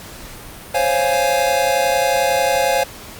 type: chord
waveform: square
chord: Db major seventh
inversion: third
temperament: equal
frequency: 523.3 / 554.4 / 698.5 / 830.6 Hz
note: C5 / Db5 / F5 / Ab5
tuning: 0 / 0 / 0 / 0 cents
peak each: -21 dBFS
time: 0.74-2.84 s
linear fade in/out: 10 ms
effects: pink hiss -36 dBFS RMS until 3.19 s + Opus 48 kbps